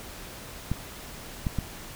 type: clicks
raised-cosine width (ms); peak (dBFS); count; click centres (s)
5; -14; 3; 0.716 / 1.468 / 1.587
effects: pink hiss -42 dBFS RMS until 1.95 s